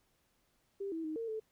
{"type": "tone with pitch steps", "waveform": "sine", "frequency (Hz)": [395.6, 325.6, 312.1, 456.9, 437.7], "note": ["G4", "E4", "D#4", "A#4", "A4"], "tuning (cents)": [16, -21, 5, -35, -9], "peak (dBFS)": -36, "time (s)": [0.8, 1.4], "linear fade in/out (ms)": 10, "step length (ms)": 120, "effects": ["pink hiss -75 dBFS RMS until 1.51 s"]}